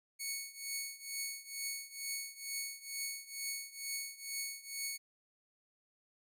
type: tone with tremolo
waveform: 10% pulse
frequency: 2217 Hz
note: C#7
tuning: in tune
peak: -27 dBFS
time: 0.19-4.98 s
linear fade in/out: 20 ms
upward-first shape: triangle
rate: 2.2 Hz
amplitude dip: 90%
effects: none